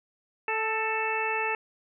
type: harmonic tone with a mistuned harmonic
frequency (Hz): 440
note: A4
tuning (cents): 0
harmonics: 1 / 2 / 3 / 4 / 5 / 6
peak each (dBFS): -33 / -31 / -36 / -34 / -36 / -31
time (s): 0.48-1.55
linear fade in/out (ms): 2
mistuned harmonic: 4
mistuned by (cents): +18
effects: none